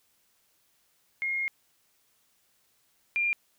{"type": "tone pair in turn", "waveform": "sine", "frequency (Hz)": [2142, 2397], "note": ["C7", "D7"], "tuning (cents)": [40, 35], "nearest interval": "major second", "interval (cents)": 195, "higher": "second", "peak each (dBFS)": [-27, -24], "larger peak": "second", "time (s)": [[1.22, 1.48], [3.16, 3.33]], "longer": "first", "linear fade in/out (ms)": 0, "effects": ["white hiss -69 dBFS RMS until 3.58 s"]}